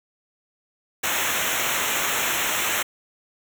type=noise with comb filter; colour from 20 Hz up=pink; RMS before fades=-24 dBFS; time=1.03-2.83 s; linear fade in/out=10 ms; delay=0.21 ms; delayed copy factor=-1; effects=none